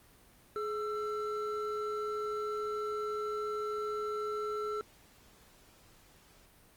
triangle tone pair together, 422.1 / 1340 Hz, G#4 / E6, +28 / +28 cents, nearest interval octave + minor sixth, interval 2000 cents, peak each -33 / -36 dBFS, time 0.56-4.81 s, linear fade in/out 0 ms, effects pink hiss -61 dBFS RMS until 6.76 s + Opus 32 kbps

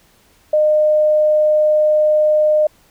sine tone, 610 Hz, D#5, 34 cents flat, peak -10 dBFS, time 0.53-2.67 s, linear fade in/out 5 ms, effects pink hiss -53 dBFS RMS until 2.9 s

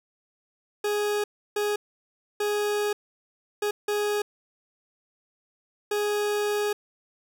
40% pulse tone bursts at uneven times, 415.3 Hz, G#4, in tune, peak -23 dBFS, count 6, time 0.84-1.24 / 1.56-1.76 / 2.4-2.93 / 3.62-3.71 / 3.88-4.22 / 5.91-6.73 s, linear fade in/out 5 ms, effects none

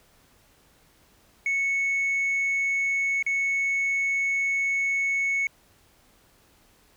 sine tone with dropouts, 2209 Hz, C#7, 7 cents flat, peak -20 dBFS, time 1.46-5.47 s, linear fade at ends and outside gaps 2 ms, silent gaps 3.226-3.264 s, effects tanh soft clip ceiling -21 dBFS + pink hiss -60 dBFS RMS until 6.96 s

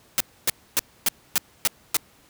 white noise bursts, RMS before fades -20 dBFS, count 7, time 0.18-1.968 s, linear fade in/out 0 ms, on 24 ms, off 270 ms, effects pink hiss -56 dBFS RMS until 2.29 s + high-pass 60 Hz 12 dB/octave

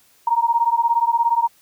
sine beating tone pair, 926 / 943 Hz, A#5 / A#5, -12 / +20 cents, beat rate 17 Hz, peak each -18 dBFS, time 0.27-1.48 s, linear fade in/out 5 ms, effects white hiss -56 dBFS RMS until 1.61 s

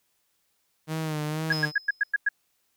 sawtooth tone with vibrato, 155 Hz, D#3, 6 cents flat, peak -24 dBFS, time 0.87-1.72 s, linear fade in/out 50 ms, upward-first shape sine, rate 2.1 Hz, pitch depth 52 cents each way
sine tone bursts, 1653 Hz, G#6, 9 cents flat, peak -19 dBFS, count 7, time 1.5-2.289 s, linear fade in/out 5 ms, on 27 ms, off 100 ms
triangle tone with exponential decay, 5100 Hz, D#8, 42 cents sharp, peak -27 dBFS, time 1.52-2.12 s, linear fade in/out 5 ms, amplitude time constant 130 ms
effects white hiss -72 dBFS RMS until 2.76 s

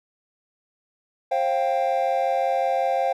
triangle chord, C suspended fourth, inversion none, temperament equal with one note detuned, 532.4 / 698.5 / 784 Hz, C5 / F5 / G5, +30 / 0 / 0 cents, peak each -22 dBFS, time 1.31-3.13 s, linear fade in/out 10 ms, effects tanh soft clip ceiling -10 dBFS

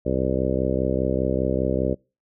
harmonic tone, 65 Hz, C2, 11 cents flat, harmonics 1 / 2 / 3 / 4 / 5 / 6 / 7 / 8 / 9, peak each -29 / -29 / -29 / -29 / -29 / -29 / -29 / -29 / -29 dBFS, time 0.05-1.95 s, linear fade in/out 20 ms, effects noise-tail reverb RT60 0.3 s tail -26 dB re dry

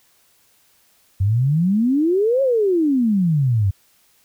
sine exponential two-way sweep, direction up then down, 92.5 to 554.4 to 92.5 Hz, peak -14 dBFS, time 1.2-3.71 s, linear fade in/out 10 ms, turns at 2.42 s, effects white hiss -58 dBFS RMS until 4.24 s

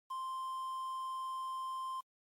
triangle tone with quantisation, 1046.5 Hz, C6, in tune, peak -36 dBFS, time 0.1-2.01 s, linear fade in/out 10 ms, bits 10, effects AAC 64 kbps

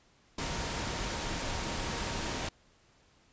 sine tone in noise, 932.3 Hz, A#5, in tune, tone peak -46 dBFS, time 0.38-2.49 s, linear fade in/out 5 ms, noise pink, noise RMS -35 dBFS, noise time 0.38-2.49 s, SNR -14 dB, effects pink hiss -65 dBFS RMS until 3.32 s + resampled to 16000 Hz

